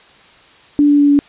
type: tone with pitch steps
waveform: sine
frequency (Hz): 291.3 / 289.5 / 287.6 / 285.8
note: D4 / D4 / D4 / D4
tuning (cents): -14 / -25 / -36 / -47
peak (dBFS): -7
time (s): 0.79-1.19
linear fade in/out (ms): 0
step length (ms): 100
effects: white hiss -45 dBFS RMS until 1.28 s + resampled to 8000 Hz